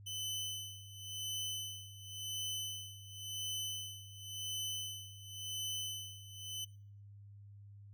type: tone with tremolo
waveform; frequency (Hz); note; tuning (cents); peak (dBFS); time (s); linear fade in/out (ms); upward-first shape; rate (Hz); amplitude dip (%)
sawtooth; 3027; F#7; +39; -34; 0.06-6.65; 10; sine; 0.93; 85
effects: noise-tail reverb RT60 0.5 s tail -19 dB re dry + added 101 Hz sine -52 dBFS peak until 7.93 s